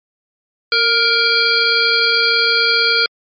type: harmonic tone with a mistuned harmonic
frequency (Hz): 468.7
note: A#4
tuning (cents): +9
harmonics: 1 / 3 / 5 / 7 / 9 / 10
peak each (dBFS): -22 / -16 / -19 / -21 / -18 / -18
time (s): 0.72-3.06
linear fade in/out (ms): 2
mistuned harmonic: 1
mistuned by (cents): -37
effects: MP3 32 kbps